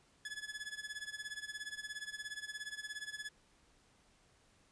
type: tone with tremolo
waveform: sawtooth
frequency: 1708 Hz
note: G#6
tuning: 48 cents sharp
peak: -36 dBFS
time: 0.25-3.29 s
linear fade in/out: 2 ms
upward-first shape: sine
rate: 17 Hz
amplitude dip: 85%
effects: pink hiss -69 dBFS RMS until 4.71 s + resampled to 22050 Hz